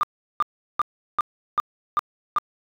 sine tone bursts, 1200 Hz, D6, 37 cents sharp, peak -15 dBFS, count 7, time 0.01-2.384 s, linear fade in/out 0 ms, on 22 ms, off 370 ms, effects tanh soft clip ceiling -13 dBFS

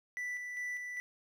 triangle tone with tremolo, 1975.5 Hz, B6, in tune, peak -34 dBFS, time 0.17-1 s, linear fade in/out 0 ms, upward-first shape square, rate 2.5 Hz, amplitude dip 35%, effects none

